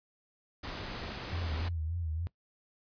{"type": "noise", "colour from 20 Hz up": "pink", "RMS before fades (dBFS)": -40, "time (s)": [0.63, 1.69], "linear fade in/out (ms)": 10}
{"type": "tone with vibrato", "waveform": "sine", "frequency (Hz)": 82.41, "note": "E2", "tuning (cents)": 0, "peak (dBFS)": -32, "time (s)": [1.33, 2.27], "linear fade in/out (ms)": 0, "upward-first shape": "sine", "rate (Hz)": 3.5, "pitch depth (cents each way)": 96}
{"effects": ["noise-tail reverb RT60 0.1 s tail -20 dB re dry", "resampled to 11025 Hz"]}